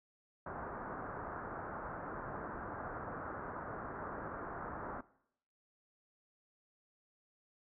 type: low-pass noise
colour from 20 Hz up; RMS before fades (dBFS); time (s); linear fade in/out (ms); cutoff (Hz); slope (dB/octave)
white; -44; 0.46-5.01; 5; 1500; 48
effects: noise-tail reverb RT60 0.7 s tail -19 dB re dry